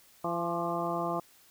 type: harmonic tone with a mistuned harmonic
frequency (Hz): 170.5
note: F3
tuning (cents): -41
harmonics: 1 / 2 / 3 / 4 / 5 / 6 / 7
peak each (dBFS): -38 / -36 / -39 / -34 / -39 / -37 / -38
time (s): 0.24-1.2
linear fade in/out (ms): 5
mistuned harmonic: 6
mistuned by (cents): +58
effects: white hiss -60 dBFS RMS until 1.5 s